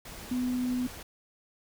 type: tone in noise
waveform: sine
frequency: 250.1 Hz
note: B3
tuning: 22 cents sharp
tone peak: -27 dBFS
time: 0.31-0.87 s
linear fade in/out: 5 ms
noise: pink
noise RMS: -44 dBFS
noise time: 0.05-1.03 s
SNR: +14 dB
effects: none